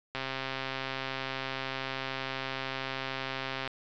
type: click train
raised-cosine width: 0.3 ms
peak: -18 dBFS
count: 470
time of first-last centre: 0.15-3.676 s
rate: 133 Hz
effects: resampled to 16000 Hz